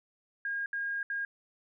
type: tone bursts at uneven times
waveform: sine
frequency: 1624 Hz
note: G#6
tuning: 39 cents flat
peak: -31 dBFS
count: 3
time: 0.45-0.66 / 0.73-1.03 / 1.1-1.25 s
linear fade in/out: 2 ms
effects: none